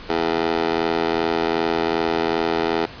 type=tone with high-pass filter; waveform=15% pulse; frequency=82.6 Hz; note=E2; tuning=4 cents sharp; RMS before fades=-21 dBFS; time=0.09-2.86 s; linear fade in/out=10 ms; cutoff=450 Hz; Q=2.5; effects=pink hiss -38 dBFS RMS until 3 s + resampled to 11025 Hz